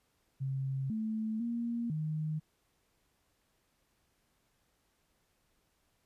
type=tone with pitch steps; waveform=sine; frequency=134.4 / 219 / 234.9 / 154.9 Hz; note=C3 / A3 / A#3 / D#3; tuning=+47 / -8 / +13 / -7 cents; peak=-32 dBFS; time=0.4-2.4 s; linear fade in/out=20 ms; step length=500 ms; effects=pink hiss -75 dBFS RMS until 6.05 s + resampled to 32000 Hz